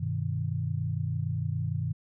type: chord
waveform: sine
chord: G augmented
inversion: none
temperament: equal with one note detuned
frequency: 98 / 124.76 / 155.56 Hz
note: G2 / B2 / D#3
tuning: 0 / +18 / 0 cents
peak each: -32 dBFS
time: 0-1.93 s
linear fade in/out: 10 ms
effects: none